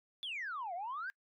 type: exponential two-way sweep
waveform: sine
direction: down then up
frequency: 3541 to 672 to 1642 Hz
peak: -37 dBFS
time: 0.23-1.1 s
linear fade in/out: 0 ms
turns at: 0.74 s
effects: noise-tail reverb RT60 0.1 s tail -24 dB re dry + tanh soft clip ceiling -34 dBFS